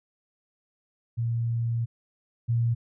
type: tone pair in turn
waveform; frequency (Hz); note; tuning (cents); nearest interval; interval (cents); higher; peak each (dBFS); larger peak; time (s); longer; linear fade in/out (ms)
sine; 116.54 / 117.17; A#2 / A#2; 0 / +9; unison; 9; second; -24 / -21; second; 1.17-1.86 / 2.48-2.75; first; 20
effects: none